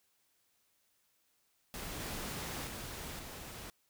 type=noise with level steps; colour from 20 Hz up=pink; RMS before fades=-43 / -41 / -44 / -47 dBFS; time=1.74-3.7 s; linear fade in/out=0 ms; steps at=2 / 2.67 / 3.19 s; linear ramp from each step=2 ms; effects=white hiss -75 dBFS RMS until 3.89 s